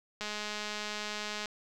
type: click train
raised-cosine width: 0.2 ms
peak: -20 dBFS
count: 263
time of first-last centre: 0.21-1.458 s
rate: 210 Hz
effects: none